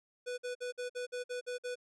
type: tone bursts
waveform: square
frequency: 493.9 Hz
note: B4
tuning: in tune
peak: -37 dBFS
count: 9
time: 0.26-1.756 s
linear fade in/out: 20 ms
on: 120 ms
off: 52 ms
effects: resampled to 22050 Hz